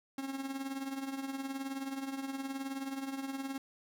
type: tone with tremolo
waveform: 45% pulse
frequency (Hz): 270.8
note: C#4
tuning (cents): -40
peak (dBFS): -34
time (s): 0.18-3.58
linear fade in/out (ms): 2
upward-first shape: triangle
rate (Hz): 19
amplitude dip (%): 70
effects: none